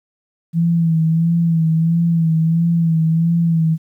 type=tone with vibrato; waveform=sine; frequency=164.81 Hz; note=E3; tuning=in tune; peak=-12 dBFS; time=0.53-3.78 s; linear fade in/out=50 ms; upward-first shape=sine; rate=1.5 Hz; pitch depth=46 cents each way; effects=9-bit